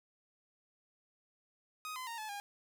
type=tone with pitch steps; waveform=sawtooth; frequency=1252 / 1023 / 926 / 863 / 811 Hz; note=D#6 / C6 / A#5 / A5 / G#5; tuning=+10 / -39 / -12 / -34 / -41 cents; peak=-37 dBFS; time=1.85-2.4 s; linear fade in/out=0 ms; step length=110 ms; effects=none